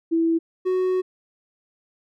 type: tone pair in turn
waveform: sine / triangle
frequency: 329.6 / 370 Hz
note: E4 / F#4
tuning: 0 / 0 cents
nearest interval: major second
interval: 200 cents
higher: second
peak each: -17 dBFS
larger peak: neither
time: 0.11-0.39 / 0.65-1.02 s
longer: second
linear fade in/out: 20 ms
effects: none